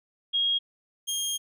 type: tone pair in turn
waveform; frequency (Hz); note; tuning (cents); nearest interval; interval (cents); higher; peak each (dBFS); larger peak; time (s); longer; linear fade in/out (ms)
sine / 20% pulse; 3270 / 3231; G#7 / G#7; -28 / -48; unison; 20; first; -22; neither; 0.33-0.59 / 1.07-1.38; second; 20
effects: none